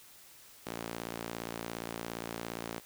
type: tone with high-pass filter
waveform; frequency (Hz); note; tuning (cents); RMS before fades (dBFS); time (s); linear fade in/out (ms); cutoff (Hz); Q
sawtooth; 57.3; A#1; -29; -41; 0.66-2.8; 10; 260; 0.71
effects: white hiss -56 dBFS RMS until 2.85 s